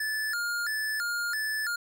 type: tone with vibrato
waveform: square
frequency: 1570 Hz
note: G6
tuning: 2 cents sharp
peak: -29 dBFS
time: 0-1.76 s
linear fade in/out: 5 ms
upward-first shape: square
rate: 1.5 Hz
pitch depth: 180 cents each way
effects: none